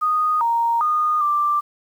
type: tone with pitch steps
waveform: sine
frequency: 1239 / 931 / 1227 / 1179 Hz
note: D#6 / A#5 / D#6 / D6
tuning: -8 / -2 / -25 / +6 cents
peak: -16 dBFS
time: 0.01-1.61 s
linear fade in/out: 20 ms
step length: 400 ms
effects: 8-bit